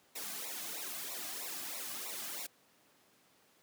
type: noise with flanger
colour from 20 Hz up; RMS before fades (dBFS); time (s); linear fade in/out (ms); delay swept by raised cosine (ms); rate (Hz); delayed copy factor
white; -42; 0.15-2.47; 10; 0.62 to 2.22; 3.1; -0.9
effects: pink hiss -67 dBFS RMS until 3.62 s + high-pass 200 Hz 12 dB/octave